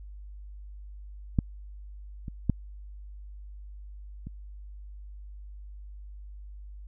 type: clicks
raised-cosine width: 5 ms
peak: -10 / -25 / -10 / -26 dBFS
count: 4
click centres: 1.388 / 2.282 / 2.497 / 4.27 s
effects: added 50 Hz sine -41 dBFS peak until 6.87 s